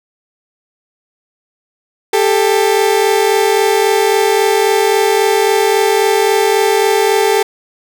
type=tone pair together; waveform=30% pulse; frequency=396.3 / 440 Hz; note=G4 / A4; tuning=+19 / 0 cents; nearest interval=major second; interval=181 cents; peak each=-10 dBFS; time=2.13-7.43 s; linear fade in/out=5 ms; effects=none